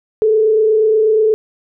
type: tone with frequency modulation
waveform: sine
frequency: 434.8 Hz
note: A4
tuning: 21 cents flat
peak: -9 dBFS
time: 0.22-1.34 s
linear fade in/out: 0 ms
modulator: 28.3 Hz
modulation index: 0.43
effects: none